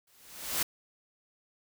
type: noise with exponential growth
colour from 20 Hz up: white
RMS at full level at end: -27 dBFS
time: 0.07-0.63 s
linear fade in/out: 5 ms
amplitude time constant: 120 ms
effects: none